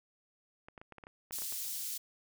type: clicks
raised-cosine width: 0.5 ms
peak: -34 dBFS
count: 11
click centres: 0.685 / 0.778 / 0.815 / 0.923 / 0.983 / 1.038 / 1.069 / 1.309 / 1.386 / 1.421 / 1.524 s
type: high-pass noise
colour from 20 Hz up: white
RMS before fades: -39 dBFS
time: 1.32-1.98 s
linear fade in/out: 10 ms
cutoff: 4500 Hz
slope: 12 dB/octave
effects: none